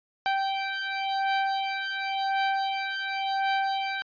sawtooth beating tone pair, 779 / 779.92 Hz, G5 / G5, -11 / -9 cents, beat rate 0.92 Hz, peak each -25 dBFS, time 0.26-4.02 s, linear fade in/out 0 ms, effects resampled to 11025 Hz

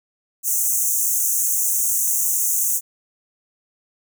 pink high-pass noise, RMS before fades -20 dBFS, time 0.43-2.81 s, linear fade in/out 50 ms, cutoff 6100 Hz, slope 96 dB/octave, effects none

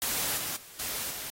white noise with level steps, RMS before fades -30 / -34 / -49 / -34 / -38 dBFS, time 0.02-1.3 s, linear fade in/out 0 ms, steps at 0.37 / 0.56 / 0.79 / 1.1 s, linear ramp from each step 10 ms, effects AAC 48 kbps

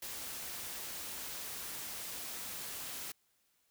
white noise, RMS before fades -43 dBFS, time 0.02-3.12 s, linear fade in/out 5 ms, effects white hiss -75 dBFS RMS until 3.7 s

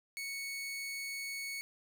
sawtooth tone, 2217 Hz, C#7, in tune, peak -35 dBFS, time 0.17-1.61 s, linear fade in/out 0 ms, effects none

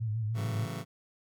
sine tone with vibrato, 110 Hz, A2, in tune, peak -29 dBFS, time 0-0.66 s, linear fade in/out 20 ms, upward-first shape sine, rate 6.7 Hz, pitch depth 74 cents each way
sawtooth chord, F# minor seventh, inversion first, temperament just, 111 / 138.75 / 166.5 / 185 Hz, A2 / C#3 / E3 / F#3, +16 / +2 / +18 / 0 cents, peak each -36 / -36 / -36 / -40 dBFS, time 0.34-0.85 s, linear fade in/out 50 ms
effects none

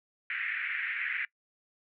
white band-pass noise, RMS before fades -34 dBFS, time 0.3-1.25 s, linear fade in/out 2 ms, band 1600 to 2300 Hz, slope 48 dB/octave, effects noise-tail reverb RT60 0.1 s tail -22 dB re dry

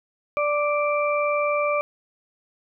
harmonic tone, 587.3 Hz, D5, in tune, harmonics 1 / 2 / 4, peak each -22 / -25 / -28 dBFS, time 0.37-1.81 s, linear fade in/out 0 ms, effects none

